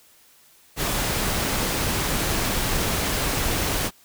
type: noise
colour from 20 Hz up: pink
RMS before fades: -24 dBFS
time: 0.76-3.91 s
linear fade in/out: 50 ms
effects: white hiss -55 dBFS RMS until 4.04 s